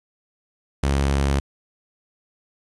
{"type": "tone", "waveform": "sawtooth", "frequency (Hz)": 69.3, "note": "C#2", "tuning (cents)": 0, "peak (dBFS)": -14, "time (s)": [0.83, 1.4], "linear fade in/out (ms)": 5, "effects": ["resampled to 24000 Hz", "8-bit"]}